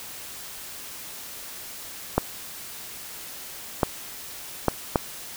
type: clicks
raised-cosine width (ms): 1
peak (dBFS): -4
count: 4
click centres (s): 2.18 / 3.832 / 4.683 / 4.958
effects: white hiss -39 dBFS RMS until 5.36 s